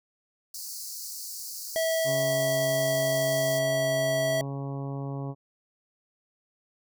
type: high-pass noise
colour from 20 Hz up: pink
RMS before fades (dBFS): -38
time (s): 0.54-3.59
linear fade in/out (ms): 5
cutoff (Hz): 4400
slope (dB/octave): 96
type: tone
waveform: square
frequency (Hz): 650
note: E5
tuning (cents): -24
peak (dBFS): -25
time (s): 1.76-4.41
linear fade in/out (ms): 0
type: harmonic tone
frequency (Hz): 138.3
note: C#3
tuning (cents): -4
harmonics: 1 / 2 / 3 / 4 / 5 / 6 / 7 / 8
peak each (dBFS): -32 / -38 / -42 / -44 / -46 / -48 / -49 / -50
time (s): 2.04-5.35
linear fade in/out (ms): 50
effects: none